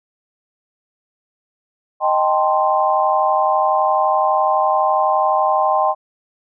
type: chord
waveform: sine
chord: A half-diminished seventh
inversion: second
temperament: equal with one note detuned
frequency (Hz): 622.3 / 784 / 875.9 / 1046.5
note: Eb5 / G5 / A5 / C6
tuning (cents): 0 / 0 / -8 / 0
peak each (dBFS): -19 / -17 / -23 / -18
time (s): 2-5.95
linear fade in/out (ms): 50
effects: none